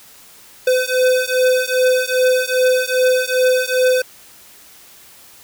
square beating tone pair, 507 / 509.5 Hz, B4 / C5, +45 / -46 cents, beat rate 2.5 Hz, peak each -17 dBFS, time 0.67-4.02 s, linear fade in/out 5 ms, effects white hiss -44 dBFS RMS until 5.43 s

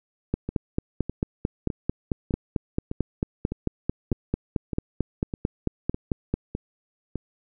two click trains, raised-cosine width 3 ms, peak -16 / -10 dBFS, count 12 / 28, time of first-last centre 0.49-7.157 / 0.34-6.34 s, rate 1.65 / 4.5 Hz, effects none

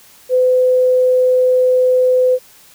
sine tone, 507 Hz, B4, 45 cents sharp, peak -9 dBFS, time 0.29-2.39 s, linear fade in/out 50 ms, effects white hiss -45 dBFS RMS until 2.74 s

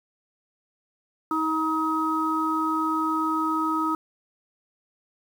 harmonic tone, 316.8 Hz, D#4, 31 cents sharp, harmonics 1 / 3 / 4, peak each -26 / -30 / -25 dBFS, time 1.31-3.95 s, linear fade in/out 2 ms, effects 8-bit

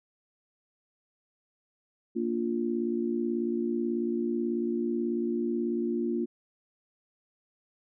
sine chord, Bb major, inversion none, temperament just, 233.1 / 291.4 / 349.6 Hz, Bb3 / D4 / F4, 0 / -13 / +2 cents, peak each -30 / -35 / -30 dBFS, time 2.15-6.26 s, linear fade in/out 20 ms, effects none

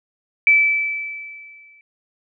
sine tone with exponential decay, 2314 Hz, D7, 26 cents flat, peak -8 dBFS, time 0.47-1.81 s, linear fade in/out 1 ms, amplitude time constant 290 ms, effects none

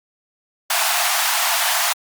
pink high-pass noise, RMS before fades -19 dBFS, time 0.7-1.93 s, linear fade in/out 5 ms, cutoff 660 Hz, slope 96 dB/octave, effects Opus 48 kbps

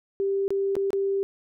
sine tone with dropouts, 393.1 Hz, G4, 5 cents sharp, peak -22 dBFS, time 0.2-1.23 s, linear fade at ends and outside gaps 0 ms, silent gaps 0.48-0.505 / 0.754-0.766 / 0.905-0.931 s, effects none

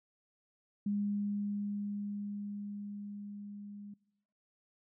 sine tone with level ramp, 204.2 Hz, G#3, 29 cents flat, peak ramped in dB -30 to -45 dBFS, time 0.86-3.94 s, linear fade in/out 5 ms, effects noise-tail reverb RT60 1.0 s tail -24 dB re dry

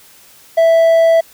triangle tone, 659 Hz, E5, 1 cent flat, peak -5 dBFS, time 0.57-1.21 s, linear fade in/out 10 ms, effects white hiss -44 dBFS RMS until 1.33 s

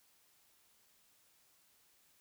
silence, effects white hiss -70 dBFS RMS until 2.2 s

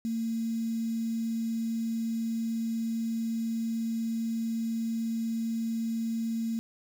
sine tone with quantisation, 227.2 Hz, A#3, 44 cents flat, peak -28 dBFS, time 0.05-6.59 s, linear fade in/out 0 ms, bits 8, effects none

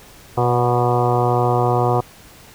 harmonic tone with a mistuned harmonic, 122 Hz, B2, 21 cents flat, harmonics 1 / 2 / 3 / 4 / 5 / 6 / 7 / 8 / 9 / 10, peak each -19 / -29 / -22 / -22 / -29 / -20 / -29 / -25 / -28 / -29 dBFS, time 0.37-2.01 s, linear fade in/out 10 ms, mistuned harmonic 5, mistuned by -46 cents, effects pink hiss -44 dBFS RMS until 2.54 s

